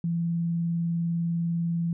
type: tone with vibrato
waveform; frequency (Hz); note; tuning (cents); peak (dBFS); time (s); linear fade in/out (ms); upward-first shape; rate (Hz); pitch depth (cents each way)
sine; 168.8; E3; +41; -24; 0.04-1.93; 2; sine; 20; 27
effects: none